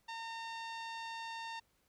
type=tone with low-pass filter; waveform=sawtooth; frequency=912 Hz; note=A#5; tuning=38 cents flat; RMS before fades=-44 dBFS; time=0.08-1.6 s; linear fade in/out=10 ms; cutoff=4500 Hz; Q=1.4; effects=pink hiss -75 dBFS RMS until 1.88 s